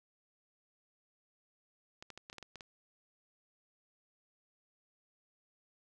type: clicks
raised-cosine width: 0.2 ms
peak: -30 dBFS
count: 9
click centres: 2.025 / 2.103 / 2.176 / 2.299 / 2.329 / 2.383 / 2.427 / 2.557 / 2.608 s
effects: none